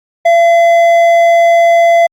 triangle tone with hard clipping, 679 Hz, F5, 49 cents flat, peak -6 dBFS, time 0.25-2.07 s, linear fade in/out 10 ms, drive 10 dB, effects Opus 48 kbps

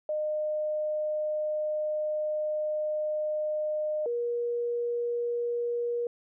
sine tone pair in turn, 610 / 476.5 Hz, D#5 / A#4, -34 / +38 cents, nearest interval major third, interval 428 cents, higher first, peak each -27 dBFS, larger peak neither, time 0.09-4.06 / 4.06-6.07 s, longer first, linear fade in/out 2 ms, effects none

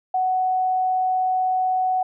sine tone, 744 Hz, F#5, 9 cents sharp, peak -18 dBFS, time 0.14-2.03 s, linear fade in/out 5 ms, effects none

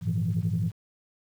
sine tone cluster, 100.1 / 113.4 / 161 / 171.9 Hz, G2 / A#2 / E3 / F3, +37 / -47 / -41 / -27 cents, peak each -29 dBFS, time 0.01-0.72 s, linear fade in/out 50 ms, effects tanh soft clip ceiling -17 dBFS + 9-bit

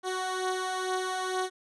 15% pulse beating tone pair, 370 / 372.2 Hz, F#4 / F#4, 0 / +10 cents, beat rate 2.2 Hz, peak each -29 / -24 dBFS, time 0.03-1.5 s, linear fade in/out 50 ms, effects resampled to 24000 Hz

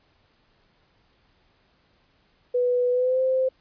sine tone with pitch glide, 493.3 to 520.5 Hz, B4 to C5, -2 to -9 cents, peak -19 dBFS, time 2.54-3.49 s, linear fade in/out 10 ms, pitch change +93 cents, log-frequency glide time 2.91-3.21 s, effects pink hiss -64 dBFS RMS until 3.6 s + resampled to 11025 Hz

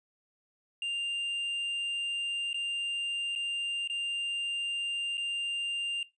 triangle tone with dropouts, 2794 Hz, F7, in tune, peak -29 dBFS, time 0.82-6.03 s, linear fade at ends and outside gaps 2 ms, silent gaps 2.531-2.543 / 3.353-3.359 / 3.876-3.898 / 5.172-5.178 s, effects noise-tail reverb RT60 0.2 s tail -18 dB re dry + resampled to 22050 Hz

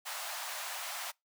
pink high-pass noise, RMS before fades -40 dBFS, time 0.05-1.12 s, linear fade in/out 20 ms, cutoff 640 Hz, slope 48 dB/octave, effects noise-tail reverb RT60 0.2 s tail -26 dB re dry

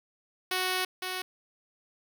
5% pulse tone pair in turn, 370 / 370 Hz, F#4 / F#4, 0 / 0 cents, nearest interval unison, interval 0 cents, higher neither, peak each -16 / -21 dBFS, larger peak first, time 0.51-0.85 / 1.02-1.22 s, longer first, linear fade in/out 5 ms, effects none

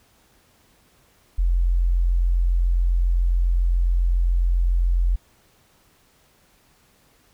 sine tone, 43.65 Hz, F1, in tune, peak -16 dBFS, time 1.38-5.16 s, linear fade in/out 10 ms, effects pink hiss -59 dBFS RMS until 7.33 s

